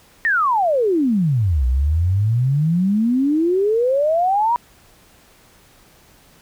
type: exponential two-way sweep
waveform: sine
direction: down then up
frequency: 1886 to 60.5 to 978 Hz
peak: -14 dBFS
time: 0.25-4.56 s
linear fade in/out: 0 ms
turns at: 1.66 s
effects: pink hiss -51 dBFS RMS until 6.41 s